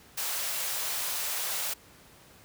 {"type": "high-pass noise", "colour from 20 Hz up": "white", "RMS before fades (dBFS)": -32, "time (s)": [0.17, 1.74], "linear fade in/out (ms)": 10, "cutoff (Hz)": 490, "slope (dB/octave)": 24, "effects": ["pink hiss -55 dBFS RMS until 2.44 s", "high-pass 60 Hz 12 dB/octave"]}